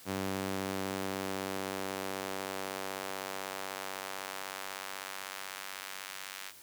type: tone with high-pass filter sweep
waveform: sawtooth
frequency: 96.1 Hz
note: G2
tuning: 34 cents flat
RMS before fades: -39 dBFS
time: 0.05-6.53 s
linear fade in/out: 50 ms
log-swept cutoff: 190 to 1800 Hz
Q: 0.77
effects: white hiss -54 dBFS RMS until 6.62 s + high-pass 60 Hz 12 dB/octave